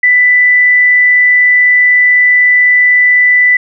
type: tone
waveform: sine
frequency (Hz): 1986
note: B6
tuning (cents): +9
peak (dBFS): -4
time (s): 0.03-3.57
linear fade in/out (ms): 5
effects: none